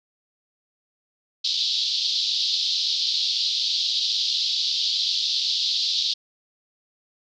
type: band-pass noise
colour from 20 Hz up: white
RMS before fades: -24 dBFS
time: 1.44-6.14 s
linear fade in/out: 10 ms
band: 3400 to 4800 Hz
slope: 48 dB/octave
effects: none